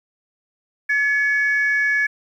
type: tone pair together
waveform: sine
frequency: 1706.1 / 2236 Hz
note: G#6 / C#7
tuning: +46 / +14 cents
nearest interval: perfect fourth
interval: 468 cents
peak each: -16 / -22 dBFS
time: 0.89-2.07 s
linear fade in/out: 10 ms
effects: tanh soft clip ceiling -10 dBFS + 9-bit